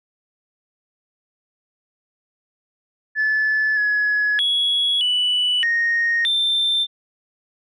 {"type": "tone with pitch steps", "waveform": "sine", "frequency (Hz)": [1733, 1689, 3351, 2966, 1860, 3568], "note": ["A6", "G#6", "G#7", "F#7", "A#6", "A7"], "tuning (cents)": [-27, 29, 15, 4, -4, 23], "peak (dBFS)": -15, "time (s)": [3.15, 6.87], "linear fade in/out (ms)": 50, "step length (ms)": 620, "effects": ["tanh soft clip ceiling -13 dBFS"]}